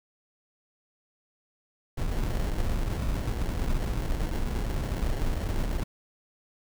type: noise with sample-and-hold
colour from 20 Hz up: brown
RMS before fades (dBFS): -28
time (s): 1.97-5.84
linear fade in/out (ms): 10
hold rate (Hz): 1225
effects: none